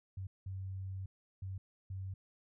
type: tone bursts at uneven times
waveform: sine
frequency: 95.3 Hz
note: G2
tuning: 48 cents flat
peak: -39 dBFS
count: 4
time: 0.17-0.27 / 0.46-1.06 / 1.42-1.58 / 1.9-2.14 s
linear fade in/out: 5 ms
effects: none